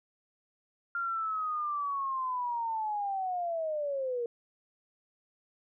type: linear sweep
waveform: sine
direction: down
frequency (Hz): 1396.9 to 464.8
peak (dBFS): -30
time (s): 0.95-4.26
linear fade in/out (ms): 2
effects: none